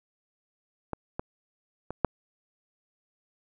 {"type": "clicks", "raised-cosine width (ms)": 1, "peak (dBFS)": [-17, -17, -20, -7], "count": 4, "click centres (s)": [0.933, 1.195, 1.906, 2.047], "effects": []}